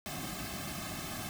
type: noise with comb filter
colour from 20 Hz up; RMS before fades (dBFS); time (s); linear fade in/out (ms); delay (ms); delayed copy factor
pink; -40; 0.06-1.29; 0; 2.1; -1
effects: none